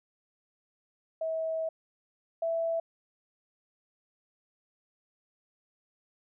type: tone pair in turn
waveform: sine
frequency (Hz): 645 / 661.6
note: E5 / E5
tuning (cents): -38 / +6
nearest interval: unison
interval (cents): 44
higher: second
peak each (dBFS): -29 / -27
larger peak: second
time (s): 1.21-1.69 / 2.42-2.8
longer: first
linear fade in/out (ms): 5
effects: none